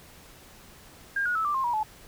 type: tone with pitch steps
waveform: sine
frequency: 1609 / 1450.1 / 1306.9 / 1177.9 / 1061.5 / 956.7 / 862.2 Hz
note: G6 / F#6 / E6 / D6 / C6 / A#5 / A5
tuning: +45 / -35 / -15 / +5 / +25 / +45 / -35 cents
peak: -24 dBFS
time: 1.16-1.832 s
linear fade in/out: 5 ms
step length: 96 ms
effects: pink hiss -51 dBFS RMS until 2.07 s